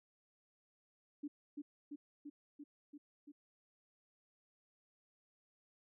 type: tone with echo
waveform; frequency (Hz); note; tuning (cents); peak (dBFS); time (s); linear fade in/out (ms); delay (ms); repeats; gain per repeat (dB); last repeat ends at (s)
sine; 291.5; D4; -13; -40; 1.23-1.28; 10; 340; 6; -2; 3.32
effects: none